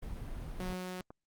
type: noise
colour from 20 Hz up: brown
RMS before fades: -41 dBFS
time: 0.02-0.74 s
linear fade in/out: 10 ms
type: tone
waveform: sawtooth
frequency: 183 Hz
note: F#3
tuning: 19 cents flat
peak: -33 dBFS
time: 0.6-1.01 s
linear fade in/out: 0 ms
type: clicks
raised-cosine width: 1 ms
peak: -33 dBFS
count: 2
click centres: 0.727 / 1.105 s
effects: Opus 32 kbps